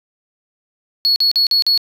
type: tone bursts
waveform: triangle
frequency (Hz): 4368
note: C#8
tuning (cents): -26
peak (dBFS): -9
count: 5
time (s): 1.05-1.776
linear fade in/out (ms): 0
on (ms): 110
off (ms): 44
effects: tanh soft clip ceiling -6 dBFS